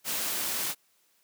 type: noise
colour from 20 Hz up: white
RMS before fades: -31 dBFS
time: 0.04-0.75 s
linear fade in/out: 50 ms
effects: white hiss -68 dBFS RMS until 1.23 s + high-pass 150 Hz 12 dB/octave